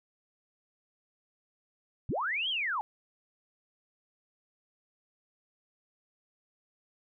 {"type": "linear two-way sweep", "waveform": "sine", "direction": "up then down", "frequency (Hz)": [66, 3322, 784], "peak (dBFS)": -29, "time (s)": [2.09, 2.81], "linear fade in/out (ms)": 0, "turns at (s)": 2.49, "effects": []}